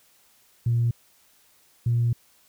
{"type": "tone pair in turn", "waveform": "sine", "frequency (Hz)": [117.9, 118.34], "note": ["A#2", "A#2"], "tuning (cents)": [20, 27], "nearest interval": "unison", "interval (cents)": 7, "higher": "second", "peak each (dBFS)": [-18, -18], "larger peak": "neither", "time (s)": [[0.66, 0.91], [1.86, 2.13]], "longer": "second", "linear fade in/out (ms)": 5, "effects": ["tanh soft clip ceiling -15 dBFS", "white hiss -60 dBFS RMS until 2.48 s"]}